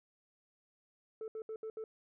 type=tone bursts at uneven times; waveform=sine; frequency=440 Hz; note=A4; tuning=in tune; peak=-37 dBFS; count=5; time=1.21-1.28 / 1.35-1.42 / 1.49-1.56 / 1.63-1.7 / 1.77-1.84 s; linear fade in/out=2 ms; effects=tanh soft clip ceiling -38 dBFS